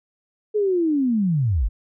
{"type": "linear sweep", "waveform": "sine", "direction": "down", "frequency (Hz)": [431.9, 39.66], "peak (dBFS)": -17, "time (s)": [0.54, 1.69], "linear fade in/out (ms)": 20, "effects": []}